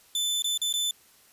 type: tone with dropouts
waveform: sawtooth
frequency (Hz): 3520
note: A7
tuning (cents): 0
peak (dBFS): -22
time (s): 0.15-0.91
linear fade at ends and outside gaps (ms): 2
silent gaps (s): 0.422-0.443 / 0.576-0.616 / 0.727-0.738
effects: white hiss -58 dBFS RMS until 1.32 s + resampled to 32000 Hz